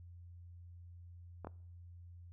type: clicks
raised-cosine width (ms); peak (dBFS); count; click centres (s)
1; -30; 2; 1.447 / 1.471
effects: noise-tail reverb RT60 0.6 s tail -23 dB re dry + added 87 Hz sine -51 dBFS peak until 2.32 s